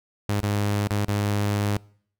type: tone with dropouts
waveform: sawtooth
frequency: 102.7 Hz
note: G#2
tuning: 19 cents flat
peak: -18 dBFS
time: 0.29-1.77 s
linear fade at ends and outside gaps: 0 ms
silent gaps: 0.402-0.432 / 0.872-0.908 / 1.047-1.084 s
effects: noise-tail reverb RT60 0.6 s tail -25 dB re dry